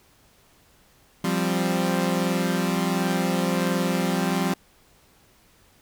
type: chord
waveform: sawtooth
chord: F suspended second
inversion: none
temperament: equal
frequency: 174.61 / 196 / 261.6 Hz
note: F3 / G3 / C4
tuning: 0 / 0 / 0 cents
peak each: -21 / -22 / -24 dBFS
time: 1.24-4.54 s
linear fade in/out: 5 ms
effects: pink hiss -58 dBFS RMS until 5.81 s